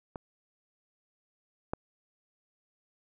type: clicks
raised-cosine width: 1 ms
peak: -24 / -17 dBFS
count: 2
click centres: 0.158 / 1.735 s
effects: none